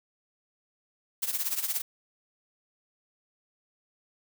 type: noise with tremolo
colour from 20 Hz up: blue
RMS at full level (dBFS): -27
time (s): 1.22-1.82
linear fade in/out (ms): 10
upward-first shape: triangle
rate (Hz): 17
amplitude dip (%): 85
effects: none